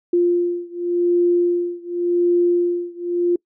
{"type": "beating tone pair", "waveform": "sine", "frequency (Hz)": [349.2, 350.09], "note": ["F4", "F4"], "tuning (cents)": [0, 4], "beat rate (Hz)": 0.89, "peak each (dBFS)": [-18, -19], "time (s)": [0.13, 3.36], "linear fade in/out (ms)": 5, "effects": ["noise-tail reverb RT60 0.1 s tail -26 dB re dry"]}